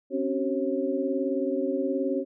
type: tone cluster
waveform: sine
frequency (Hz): 264.2 / 283 / 378.7 / 542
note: C4 / C#4 / F#4 / C#5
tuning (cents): +17 / +36 / +40 / -39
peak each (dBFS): -30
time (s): 0.1-2.25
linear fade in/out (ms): 50
effects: none